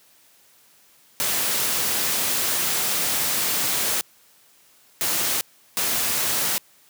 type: noise bursts at uneven times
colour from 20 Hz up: white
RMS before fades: -23 dBFS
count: 3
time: 1.2-4.01 / 5.01-5.41 / 5.77-6.58 s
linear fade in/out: 0 ms
effects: white hiss -56 dBFS RMS until 6.89 s + high-pass 100 Hz 12 dB/octave